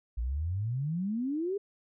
sine exponential sweep, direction up, 55 to 415.3 Hz, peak -29 dBFS, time 0.17-1.58 s, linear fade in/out 10 ms, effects none

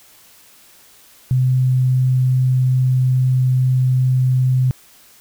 sine tone, 128.4 Hz, C3, 32 cents flat, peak -12 dBFS, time 1.31-4.71 s, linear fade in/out 0 ms, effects white hiss -48 dBFS RMS until 5.2 s

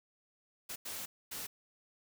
white noise bursts at uneven times, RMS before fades -42 dBFS, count 3, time 0.69-0.76 / 0.85-1.06 / 1.31-1.47 s, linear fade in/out 10 ms, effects none

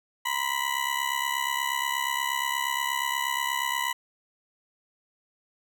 20% pulse ring-modulated tone, 987.8 Hz, B5, in tune, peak -18 dBFS, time 0.25-3.93 s, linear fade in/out 10 ms, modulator 34.2 Hz, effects none

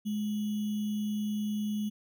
sine tone with sample-and-hold, 210 Hz, G#3, 19 cents sharp, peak -29 dBFS, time 0.05-1.9 s, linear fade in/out 20 ms, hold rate 3150 Hz, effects none

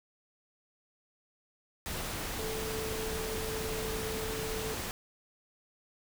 sine tone in noise, 440 Hz, A4, in tune, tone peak -37 dBFS, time 2.39-4.74 s, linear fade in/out 0 ms, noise pink, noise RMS -37 dBFS, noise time 1.86-4.91 s, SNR -3 dB, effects none

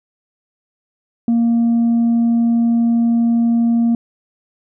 sine tone with tanh clipping, 233.1 Hz, A#3, in tune, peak -12 dBFS, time 1.28-3.95 s, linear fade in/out 2 ms, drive 1 dB, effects none

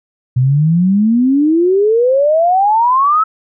sine exponential sweep, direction up, 122.7 to 1318.5 Hz, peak -8 dBFS, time 0.36-3.24 s, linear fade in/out 10 ms, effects none

